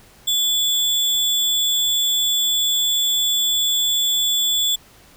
sine tone with sample-and-hold, 3449 Hz, A7, 35 cents flat, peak -16 dBFS, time 0.27-4.76 s, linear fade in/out 10 ms, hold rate 11025 Hz, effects pink hiss -49 dBFS RMS until 5.16 s

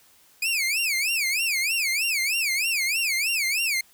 sawtooth tone with vibrato, 2409 Hz, D7, 43 cents sharp, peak -19 dBFS, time 0.42-3.81 s, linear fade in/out 5 ms, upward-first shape sine, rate 3.2 Hz, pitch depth 250 cents each way, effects white hiss -57 dBFS RMS until 3.93 s

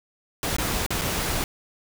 pink noise with dropouts, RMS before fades -26 dBFS, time 0.43-1.44 s, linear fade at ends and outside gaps 1 ms, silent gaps 0.566-0.584 / 0.864-0.905 / 1.013-1.017 s, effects none

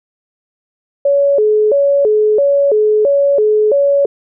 sine tone with vibrato, 490 Hz, B4, 14 cents flat, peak -8 dBFS, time 1.05-4.06 s, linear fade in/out 5 ms, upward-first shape square, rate 1.5 Hz, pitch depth 240 cents each way, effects none

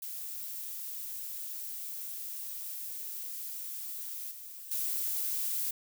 violet noise with level steps, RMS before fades -40 / -46 / -33 dBFS, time 0.02-5.71 s, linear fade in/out 5 ms, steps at 4.31 / 4.71 s, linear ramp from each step 5 ms, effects none

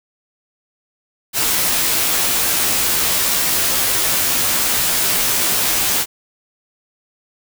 white noise with comb filter, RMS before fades -17 dBFS, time 1.33-6.06 s, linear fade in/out 50 ms, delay 14 ms, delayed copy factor -0.9, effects none

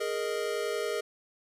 square chord, Ab suspended second, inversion none, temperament equal with one note detuned, 415.3 / 466.2 / 619.4 Hz, Ab4 / Bb4 / Eb5, 0 / 0 / -8 cents, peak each -34 / -34 / -37 dBFS, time 0-1.01 s, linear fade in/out 10 ms, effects low-pass 12000 Hz 12 dB/octave

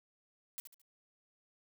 blue noise with echo, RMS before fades -42 dBFS, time 0.58-0.6 s, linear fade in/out 0 ms, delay 72 ms, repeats 3, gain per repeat -9 dB, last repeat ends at 0.816 s, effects none

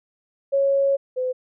sine tone pair in turn, 552 / 509.2 Hz, C#5 / C5, -7 / -47 cents, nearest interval minor second, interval 140 cents, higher first, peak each -16 / -21 dBFS, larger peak first, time 0.52-0.97 / 1.16-1.33 s, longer first, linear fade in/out 20 ms, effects none

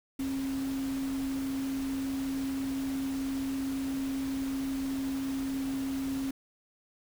sine tone in noise, 269.4 Hz, C#4, 49 cents flat, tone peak -30 dBFS, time 0.19-6.31 s, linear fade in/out 5 ms, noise pink, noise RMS -44 dBFS, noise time 0.19-6.31 s, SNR +11 dB, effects none

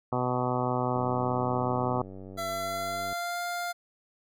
harmonic tone, 125.1 Hz, B2, 23 cents sharp, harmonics 1 / 2 / 3 / 4 / 5 / 6 / 7 / 8 / 9 / 10, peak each -32 / -33 / -35 / -35 / -35 / -34 / -35 / -39 / -36 / -40 dBFS, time 0.12-2.02 s, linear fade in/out 5 ms
click train, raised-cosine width 2 ms, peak -31 dBFS, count 208, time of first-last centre 0.96-3.128 s, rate 95.5 Hz
25% pulse tone with pitch glide, 673 to 700.4 Hz, E5 to F5, +36 to +5 cents, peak -27 dBFS, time 2.37-3.73 s, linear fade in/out 20 ms, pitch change +69 cents, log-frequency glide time 2.49-3.4 s
effects none

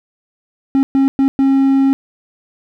triangle tone bursts at uneven times, 270.9 Hz, C#4, 40 cents flat, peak -7 dBFS, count 4, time 0.75-0.83 / 0.95-1.08 / 1.19-1.28 / 1.39-1.93 s, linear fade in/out 0 ms, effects none

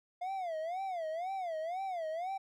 triangle tone with vibrato, 698.5 Hz, F5, in tune, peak -33 dBFS, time 0.21-2.38 s, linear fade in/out 10 ms, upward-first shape sine, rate 2 Hz, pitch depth 190 cents each way, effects none

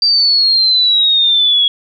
sine exponential sweep, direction down, 4699 to 3322 Hz, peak -8 dBFS, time 0.02-1.68 s, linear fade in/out 2 ms, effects none

